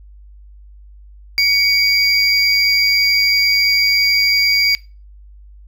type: tone pair together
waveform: triangle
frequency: 2247 / 4778 Hz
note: C#7 / D8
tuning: +23 / +29 cents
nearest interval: octave + minor second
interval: 1306 cents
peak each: -13 dBFS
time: 1.38-4.75 s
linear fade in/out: 0 ms
effects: noise-tail reverb RT60 0.3 s tail -21 dB re dry + added 50 Hz sine -38 dBFS peak until 5.67 s